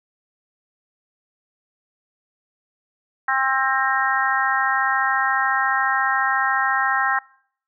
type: harmonic tone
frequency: 265.8 Hz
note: C4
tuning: 27 cents sharp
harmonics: 3 / 4 / 5 / 6 / 7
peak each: -24 / -24 / -24 / -24 / -24 dBFS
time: 3.28-7.19 s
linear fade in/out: 5 ms
effects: noise-tail reverb RT60 0.6 s tail -24 dB re dry